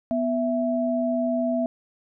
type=tone pair together; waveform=sine; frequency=246.9 / 660.8 Hz; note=B3 / E5; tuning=0 / +4 cents; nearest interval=octave + perfect fourth; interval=1704 cents; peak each=-24 dBFS; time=0.11-1.66 s; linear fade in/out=0 ms; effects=none